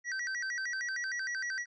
square tone with vibrato, 1729 Hz, A6, 31 cents flat, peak -34 dBFS, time 0.04-1.66 s, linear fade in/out 50 ms, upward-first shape square, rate 6.5 Hz, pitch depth 190 cents each way, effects resampled to 16000 Hz

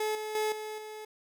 30% pulse tone with level steps, 429.7 Hz, A4, 41 cents flat, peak -26 / -32 / -25 / -34 / -38 dBFS, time 0-1.05 s, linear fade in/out 5 ms, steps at 0.15 / 0.35 / 0.52 / 0.78 s, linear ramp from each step 2 ms, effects none

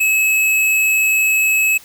square tone, 2581 Hz, E7, 37 cents flat, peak -13 dBFS, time 0-1.78 s, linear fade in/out 10 ms, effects white hiss -43 dBFS RMS until 1.84 s

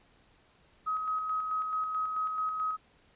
sine tone with tremolo, 1268 Hz, D#6, 32 cents sharp, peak -28 dBFS, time 0.86-2.77 s, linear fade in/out 20 ms, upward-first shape square, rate 4.6 Hz, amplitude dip 35%, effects pink hiss -64 dBFS RMS until 3.15 s + resampled to 8000 Hz

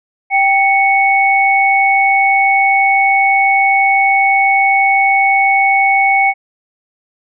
sine tone pair together, 784 / 2217 Hz, G5 / C#7, 0 / 0 cents, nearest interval octave + tritone, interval 1800 cents, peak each -11 dBFS, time 0.3-6.34 s, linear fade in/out 50 ms, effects none

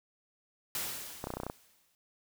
white noise with exponential decay, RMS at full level -34 dBFS, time 0.75-1.95 s, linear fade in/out 1 ms, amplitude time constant 260 ms
clicks, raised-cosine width 1 ms, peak -22 dBFS, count 9, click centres 1.241 / 1.271 / 1.304 / 1.338 / 1.37 / 1.401 / 1.434 / 1.466 / 1.499 s
effects none

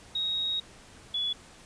sine tone pair in turn, 3775 / 3410 Hz, A#7 / G#7, +21 / +45 cents, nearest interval major second, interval 176 cents, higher first, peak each -27 dBFS, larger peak neither, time 0.15-0.6 / 1.14-1.33 s, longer first, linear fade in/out 5 ms, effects pink hiss -52 dBFS RMS until 1.65 s + resampled to 22050 Hz

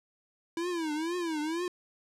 square tone with vibrato, 327.3 Hz, E4, 12 cents flat, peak -31 dBFS, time 0.57-1.68 s, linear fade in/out 2 ms, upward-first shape triangle, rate 2.1 Hz, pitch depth 180 cents each way, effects low-pass 9000 Hz 12 dB/octave

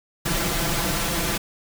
pink noise with comb filter, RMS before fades -24 dBFS, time 0.25-1.38 s, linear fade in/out 10 ms, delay 5.9 ms, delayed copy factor +0.8, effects none

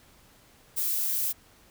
violet noise, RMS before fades -28 dBFS, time 0.76-1.33 s, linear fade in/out 20 ms, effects pink hiss -58 dBFS RMS until 1.7 s

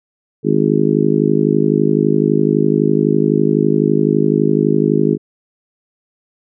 harmonic tone, 51.91 Hz, G#1, in tune, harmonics 3 / 4 / 5 / 6 / 7 / 8, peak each -18 / -18 / -18 / -18 / -18 / -18 dBFS, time 0.43-5.18 s, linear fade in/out 50 ms, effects none

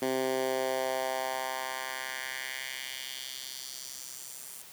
10% pulse tone with high-pass filter sweep, 130.81 Hz, C3, in tune, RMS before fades -35 dBFS, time 0.02-4.62 s, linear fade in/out 2 ms, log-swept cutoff 300 to 9400 Hz, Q 1.7, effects white hiss -50 dBFS RMS until 4.72 s + high-pass 60 Hz 12 dB/octave

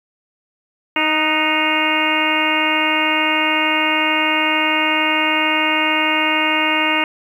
harmonic tone with a mistuned harmonic, 311.1 Hz, D#4, in tune, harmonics 1 / 2 / 3 / 4 / 5 / 6 / 7 / 8 / 9, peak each -23 / -26 / -22 / -25 / -27 / -25 / -21 / -23 / -21 dBFS, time 0.96-7.04 s, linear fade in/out 2 ms, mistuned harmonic 5, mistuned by -57 cents, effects 8-bit

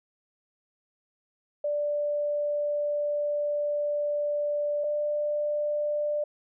sine tone pair in turn, 587.3 / 592.8 Hz, D5 / D5, 0 / +16 cents, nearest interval unison, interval 16 cents, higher second, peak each -25 / -25 dBFS, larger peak neither, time 1.64-4.84 / 4.84-6.24 s, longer first, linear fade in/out 5 ms, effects none

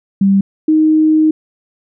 sine tone pair in turn, 196 / 311.9 Hz, G3 / D#4, 0 / +4 cents, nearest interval minor sixth, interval 804 cents, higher second, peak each -7 dBFS, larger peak neither, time 0.21-0.41 / 0.68-1.31 s, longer second, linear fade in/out 5 ms, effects none

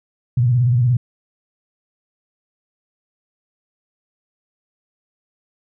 sine tone with vibrato, 122.3 Hz, B2, 16 cents flat, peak -12 dBFS, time 0.37-0.97 s, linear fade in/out 5 ms, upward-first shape square, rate 17 Hz, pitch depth 83 cents each way, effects none

